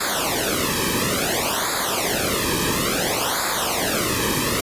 pink noise with flanger, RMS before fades -22 dBFS, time 0-4.61 s, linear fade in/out 10 ms, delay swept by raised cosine 0.34 to 1.44 ms, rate 0.58 Hz, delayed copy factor -0.95, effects resampled to 32000 Hz

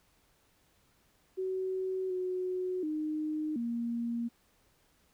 sine tone with pitch steps, 375.9 / 367.5 / 307.5 / 234.7 Hz, F#4 / F#4 / D#4 / A#3, +27 / -12 / -20 / +12 cents, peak -31 dBFS, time 1.37-4.29 s, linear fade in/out 20 ms, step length 730 ms, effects pink hiss -69 dBFS RMS until 5.13 s

